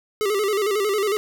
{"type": "tone with vibrato", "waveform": "square", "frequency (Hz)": 409.6, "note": "G#4", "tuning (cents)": -24, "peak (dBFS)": -20, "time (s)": [0.21, 1.17], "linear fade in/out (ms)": 0, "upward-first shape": "square", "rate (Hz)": 11, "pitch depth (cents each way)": 78, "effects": []}